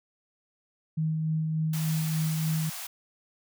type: tone with tremolo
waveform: sine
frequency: 157.9 Hz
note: D#3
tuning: 26 cents sharp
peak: -24 dBFS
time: 0.97-2.7 s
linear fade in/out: 10 ms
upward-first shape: sine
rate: 3.4 Hz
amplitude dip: 25%
type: high-pass noise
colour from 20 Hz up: white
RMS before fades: -38 dBFS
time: 1.73-2.87 s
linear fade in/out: 5 ms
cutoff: 610 Hz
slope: 96 dB/octave
effects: none